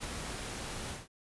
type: noise with ADSR envelope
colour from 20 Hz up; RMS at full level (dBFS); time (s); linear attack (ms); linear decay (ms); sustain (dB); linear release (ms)
pink; -36; 0-1.08; 41; 7; -4; 180
effects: resampled to 24000 Hz